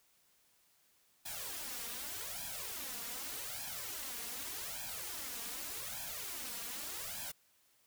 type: noise with flanger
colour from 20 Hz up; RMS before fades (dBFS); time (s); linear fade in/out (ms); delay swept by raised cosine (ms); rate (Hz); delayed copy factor
white; -43; 1.25-7.32; 10; 1.2 to 4.3; 0.84; +0.9
effects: white hiss -71 dBFS RMS until 7.86 s